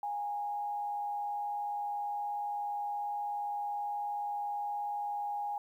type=tone with frequency modulation; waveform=sine; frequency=822 Hz; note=G#5; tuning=18 cents flat; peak=-33 dBFS; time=0.03-5.58 s; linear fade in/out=2 ms; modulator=98.8 Hz; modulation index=0.34; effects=11-bit